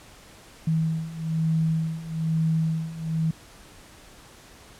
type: beating tone pair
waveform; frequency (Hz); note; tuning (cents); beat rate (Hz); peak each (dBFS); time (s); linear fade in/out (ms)
sine; 160 / 161.1; D#3 / E3; +49 / -39; 1.1; -27 / -24; 0.67-3.31; 5
effects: pink hiss -49 dBFS RMS until 4.79 s + low-pass 11000 Hz 12 dB/octave